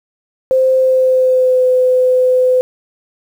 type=tone with pitch glide; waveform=sine; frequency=521 to 507.9 Hz; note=C5 to B4; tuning=-7 to +48 cents; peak=-8 dBFS; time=0.51-2.61 s; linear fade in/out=0 ms; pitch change=-45 cents; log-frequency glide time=0.75-1.66 s; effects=7-bit